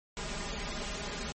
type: noise with comb filter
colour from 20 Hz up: pink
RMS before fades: -37 dBFS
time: 0.17-1.32 s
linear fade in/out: 0 ms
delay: 4.9 ms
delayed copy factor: +0.9
effects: MP3 32 kbps